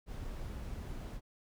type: noise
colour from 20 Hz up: brown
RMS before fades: -42 dBFS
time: 0.06-1.21 s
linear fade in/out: 50 ms
effects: none